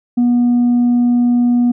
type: tone with tanh clipping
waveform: sine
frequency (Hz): 242.3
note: B3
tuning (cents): -33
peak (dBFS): -10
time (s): 0.17-1.72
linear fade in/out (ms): 10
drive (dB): 1
effects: none